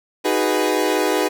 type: chord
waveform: 30% pulse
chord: G# minor seventh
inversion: second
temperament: equal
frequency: 311.1 / 370 / 415.3 / 493.9 Hz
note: D#4 / F#4 / G#4 / B4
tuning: 0 / 0 / 0 / 0 cents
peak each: -20 dBFS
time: 0.24-1.29 s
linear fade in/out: 20 ms
effects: none